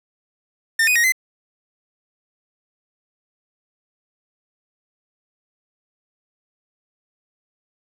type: tone with pitch steps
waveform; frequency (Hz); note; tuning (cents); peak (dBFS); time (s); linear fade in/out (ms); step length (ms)
45% pulse; 1805 / 2489 / 1878 / 2047; A6 / D#7 / A#6 / C7; +44 / 0 / +12 / -38; -14; 0.79-1.122; 5; 83
effects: none

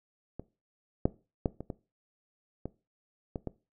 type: clicks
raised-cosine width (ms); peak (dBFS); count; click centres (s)
2; -25 / -10 / -13 / -25 / -22 / -22 / -21 / -21; 8; 0.396 / 1.055 / 1.458 / 1.606 / 1.702 / 2.656 / 3.358 / 3.473
effects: noise-tail reverb RT60 0.3 s tail -19 dB re dry

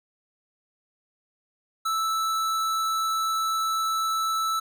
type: tone with hard clipping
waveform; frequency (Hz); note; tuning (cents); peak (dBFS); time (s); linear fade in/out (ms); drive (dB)
sine; 1316; E6; -3; -25; 1.85-4.6; 10; 18
effects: none

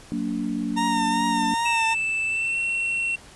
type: chord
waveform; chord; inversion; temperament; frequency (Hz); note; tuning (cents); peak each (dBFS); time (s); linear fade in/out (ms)
sine; Gb augmented; none; just; 185 / 231.2 / 289.1; Gb3 / Bb3 / D4; 0 / -14 / -27; -31 / -27 / -28; 0.12-1.54; 0
type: tone with vibrato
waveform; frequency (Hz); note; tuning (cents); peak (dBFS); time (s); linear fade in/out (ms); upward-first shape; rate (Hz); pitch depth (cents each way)
40% pulse; 918; A#5; -27; -21; 0.76-1.95; 20; triangle; 2.5; 44
type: tone with pitch glide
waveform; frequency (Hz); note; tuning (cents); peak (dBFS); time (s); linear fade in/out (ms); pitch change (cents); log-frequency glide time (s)
triangle; 2642 to 2718; E7 to F7; +3 to -48; -21; 1.65-3.16; 10; +49; 2.27-2.59
effects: pink hiss -47 dBFS RMS until 3.35 s + resampled to 24000 Hz

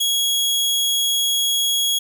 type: tone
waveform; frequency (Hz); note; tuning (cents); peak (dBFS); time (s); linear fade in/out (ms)
sawtooth; 3322; G#7; 0; -14; 0-1.99; 10
effects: none

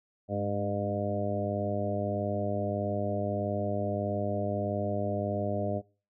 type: harmonic tone with a mistuned harmonic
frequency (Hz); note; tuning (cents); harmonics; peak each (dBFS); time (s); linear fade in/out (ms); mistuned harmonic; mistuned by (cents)
101.6; G#2; -38; 1 / 2 / 3 / 4 / 5 / 6 / 7; -34 / -35 / -39 / -39 / -39 / -33 / -39; 0.28-5.82; 50; 2; +34
effects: noise-tail reverb RT60 0.4 s tail -25 dB re dry

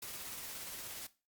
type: noise with tremolo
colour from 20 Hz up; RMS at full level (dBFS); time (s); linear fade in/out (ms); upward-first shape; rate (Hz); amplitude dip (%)
white; -44; 0.02-1.07; 5; sine; 17; 25
effects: noise-tail reverb RT60 0.3 s tail -17 dB re dry + Opus 48 kbps

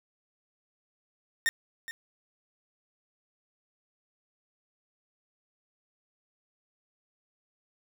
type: tone with echo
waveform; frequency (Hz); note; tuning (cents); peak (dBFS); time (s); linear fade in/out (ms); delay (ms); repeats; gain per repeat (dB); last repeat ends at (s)
40% pulse; 1829; A#6; -33; -22; 1.46-1.49; 0; 420; 1; -14; 1.91
effects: none

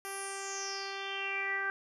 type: tone with low-pass filter sweep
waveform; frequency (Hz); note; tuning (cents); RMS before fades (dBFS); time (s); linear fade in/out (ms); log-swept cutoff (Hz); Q
10% pulse; 392; G4; 0; -37; 0.05-1.7; 0; 12000 to 1600; 7.1
effects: none

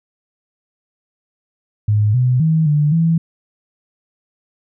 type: tone with pitch steps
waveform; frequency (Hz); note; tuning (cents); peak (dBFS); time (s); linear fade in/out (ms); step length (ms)
sine; 105.3 / 126 / 159.6 / 148.4 / 164.6; G#2 / B2 / D#3 / D3 / E3; +24 / +35 / +44 / +18 / -2; -11; 1.88-3.18; 5; 260
effects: none

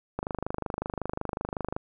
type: click train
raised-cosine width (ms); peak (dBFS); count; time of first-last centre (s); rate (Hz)
1; -16; 41; 0.19-1.765; 25.4
effects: none

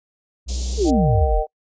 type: tone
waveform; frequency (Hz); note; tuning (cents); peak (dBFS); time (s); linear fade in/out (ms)
triangle; 61.74; B1; 0; -20; 0.46-1.34; 50
type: band-stop noise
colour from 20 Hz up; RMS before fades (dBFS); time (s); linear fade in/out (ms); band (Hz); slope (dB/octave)
white; -28; 0.48-0.91; 10; 580 to 3800; 24
type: exponential sweep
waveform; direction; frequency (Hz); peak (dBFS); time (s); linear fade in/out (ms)
sine; down; 475.9 to 34.69; -15; 0.77-1.43; 50
type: harmonic tone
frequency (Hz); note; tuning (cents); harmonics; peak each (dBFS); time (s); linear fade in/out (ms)
153.9; D#3; -19; 3 / 4 / 5; -24 / -24 / -24; 0.84-1.47; 50
effects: noise-tail reverb RT60 0.1 s tail -25 dB re dry + resampled to 16000 Hz

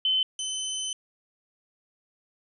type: tone pair in turn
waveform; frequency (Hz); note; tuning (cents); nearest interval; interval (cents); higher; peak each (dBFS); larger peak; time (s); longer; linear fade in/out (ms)
sine / 20% pulse; 3056 / 3045; G7 / F#7; -45 / +49; unison; 6; first; -21 / -24; first; 0.05-0.23 / 0.39-0.93; second; 2
effects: resampled to 24000 Hz

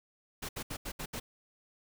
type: noise bursts at uneven times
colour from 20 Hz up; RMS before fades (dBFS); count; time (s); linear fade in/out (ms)
pink; -39; 6; 0.42-0.49 / 0.56-0.63 / 0.7-0.77 / 0.85-0.92 / 0.99-1.06 / 1.13-1.2; 10
effects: none

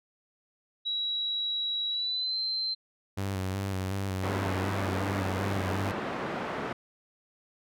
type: tone with pitch glide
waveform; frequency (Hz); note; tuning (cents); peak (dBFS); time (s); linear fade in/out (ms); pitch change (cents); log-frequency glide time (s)
sine; 3883 to 4109; B7 to C8; -30 to -32; -28; 0.85-2.75; 20; +98; 1.89-2.38
type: tone with vibrato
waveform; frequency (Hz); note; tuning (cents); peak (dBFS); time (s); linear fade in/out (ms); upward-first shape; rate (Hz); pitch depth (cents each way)
sawtooth; 96.1; G2; -34; -26; 3.17-5.92; 10; square; 2.7; 35
type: band-pass noise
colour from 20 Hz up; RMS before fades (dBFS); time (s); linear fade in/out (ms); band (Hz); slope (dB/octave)
pink; -34; 4.23-6.73; 5; 200 to 1700; 12
effects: none

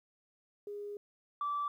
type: tone pair in turn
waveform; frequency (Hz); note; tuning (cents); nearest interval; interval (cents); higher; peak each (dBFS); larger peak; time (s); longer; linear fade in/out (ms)
sine; 410.6 / 1161.4; G#4 / D6; -20 / -20; octave + tritone; 1800; second; -39 / -31; second; 0.67-0.97 / 1.41-1.68; first; 2
effects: tanh soft clip ceiling -28 dBFS + 12-bit

